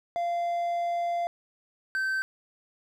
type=tone pair in turn; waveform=triangle; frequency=691 / 1547.4 Hz; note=F5 / G6; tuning=-19 / -23 cents; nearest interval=octave + major second; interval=1396 cents; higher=second; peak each=-24 / -24 dBFS; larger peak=neither; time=0.16-1.27 / 1.95-2.22 s; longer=first; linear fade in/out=0 ms; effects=none